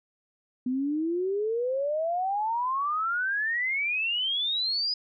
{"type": "exponential sweep", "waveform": "sine", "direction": "up", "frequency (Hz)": [246.9, 5020], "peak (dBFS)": -25, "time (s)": [0.66, 4.94], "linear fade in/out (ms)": 5, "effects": []}